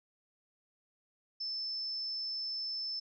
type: tone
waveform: sine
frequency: 5274 Hz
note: E8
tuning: in tune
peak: -35 dBFS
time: 1.4-3 s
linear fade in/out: 10 ms
effects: none